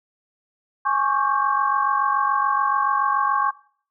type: tone cluster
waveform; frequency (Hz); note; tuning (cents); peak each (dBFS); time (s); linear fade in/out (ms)
sine; 833 / 1094 / 1141 / 1578; G#5 / C#6 / C#6 / G6; +5 / -23 / +50 / +11; -26 / -21 / -24 / -28; 0.85-3.51; 10
effects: noise-tail reverb RT60 0.5 s tail -21 dB re dry